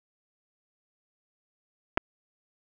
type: clicks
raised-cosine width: 0.5 ms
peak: -9 dBFS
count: 2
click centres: 1.974 / 1.977 s
effects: none